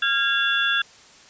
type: tone cluster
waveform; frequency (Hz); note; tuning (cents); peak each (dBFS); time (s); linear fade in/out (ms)
sine; 1390 / 1635 / 2750 / 3444; F6 / G#6 / F7 / A7; -9 / -28 / -27 / -38; -25 / -22 / -28 / -24; 0.02-0.82; 5
effects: white hiss -49 dBFS RMS until 1.29 s + resampled to 16000 Hz